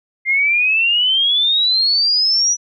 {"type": "exponential sweep", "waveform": "sine", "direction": "up", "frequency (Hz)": [2093, 5920], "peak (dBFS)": -12, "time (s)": [0.25, 2.57], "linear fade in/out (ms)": 50, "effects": []}